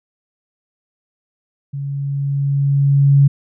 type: tone with level ramp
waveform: sine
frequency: 140 Hz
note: C#3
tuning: 18 cents sharp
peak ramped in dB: -22 to -6 dBFS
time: 1.73-3.28 s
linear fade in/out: 10 ms
effects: none